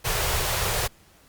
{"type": "band-stop noise", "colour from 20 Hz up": "pink", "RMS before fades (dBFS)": -25, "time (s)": [0.04, 0.88], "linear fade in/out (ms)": 20, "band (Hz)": [160, 370], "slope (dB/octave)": 48, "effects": ["pink hiss -56 dBFS RMS until 1.28 s", "Opus 48 kbps"]}